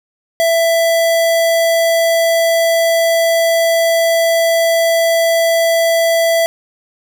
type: tone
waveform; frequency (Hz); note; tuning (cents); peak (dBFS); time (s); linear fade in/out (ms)
square; 664; E5; +12; -11; 0.4-6.46; 0
effects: none